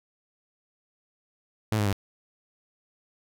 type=tone with pitch steps; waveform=sawtooth; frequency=108.7 / 103.85 / 99.22 Hz; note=A2 / G#2 / G2; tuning=-21 / 0 / +21 cents; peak=-19 dBFS; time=1.72-1.927 s; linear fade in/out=0 ms; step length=69 ms; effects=none